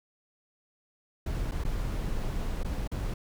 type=noise with dropouts; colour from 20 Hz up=brown; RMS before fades=-31 dBFS; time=1.26-3.14 s; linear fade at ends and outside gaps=5 ms; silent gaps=1.513-1.518 / 1.639-1.648 / 2.634-2.646 / 2.876-2.915 s; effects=none